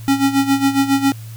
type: tone with tremolo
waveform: square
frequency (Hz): 274.3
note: C#4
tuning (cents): -18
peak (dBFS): -11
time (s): 0.08-1.12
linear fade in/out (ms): 0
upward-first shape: sine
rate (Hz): 7.3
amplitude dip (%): 75
effects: added 112 Hz sine -30 dBFS peak until 1.36 s + white hiss -44 dBFS RMS until 1.36 s